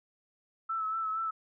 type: tone with vibrato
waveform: sine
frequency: 1311 Hz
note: E6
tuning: 10 cents flat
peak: -30 dBFS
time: 0.69-1.31 s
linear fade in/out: 10 ms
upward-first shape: sine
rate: 4.3 Hz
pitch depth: 32 cents each way
effects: none